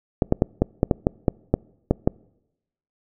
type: clicks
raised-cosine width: 2 ms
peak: -3 dBFS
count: 11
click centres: 0.222 / 0.324 / 0.421 / 0.62 / 0.831 / 0.912 / 1.069 / 1.282 / 1.54 / 1.91 / 2.075 s
effects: noise-tail reverb RT60 0.9 s tail -26 dB re dry